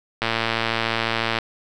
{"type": "click train", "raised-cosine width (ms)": 0.3, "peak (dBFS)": -5, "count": 134, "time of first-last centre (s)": [0.22, 1.387], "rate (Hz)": 114, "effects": []}